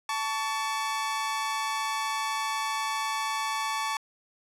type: tone pair together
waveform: sawtooth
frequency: 880 / 1128.1 Hz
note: A5 / C#6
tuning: 0 / +30 cents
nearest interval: major third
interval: 430 cents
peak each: -27 dBFS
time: 0.09-3.97 s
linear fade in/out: 2 ms
effects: low-pass 10000 Hz 12 dB/octave